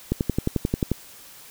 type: click train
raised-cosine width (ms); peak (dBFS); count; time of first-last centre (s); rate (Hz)
3; -8; 10; 0.12-0.916; 11.3
effects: white hiss -46 dBFS RMS until 1.5 s